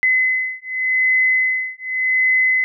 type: beating tone pair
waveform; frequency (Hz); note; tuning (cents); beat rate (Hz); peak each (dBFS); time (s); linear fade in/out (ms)
sine; 2032 / 2032.86; B6 / B6; +49 / +50; 0.86; -18; 0.03-2.64; 0
effects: none